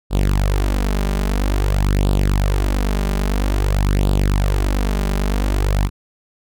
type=tone with flanger; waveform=sawtooth; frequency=48.96 Hz; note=G1; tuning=1 cent flat; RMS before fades=-17 dBFS; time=0.1-5.9 s; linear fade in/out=50 ms; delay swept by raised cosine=0.24 to 5.04 ms; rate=0.5 Hz; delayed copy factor=+0.7; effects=none